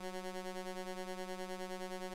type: ring-modulated tone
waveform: 15% pulse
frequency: 184.8 Hz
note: F#3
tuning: 2 cents flat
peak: -32 dBFS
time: 0-2.14 s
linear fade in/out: 5 ms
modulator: 180 Hz
effects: low-pass 12000 Hz 12 dB/octave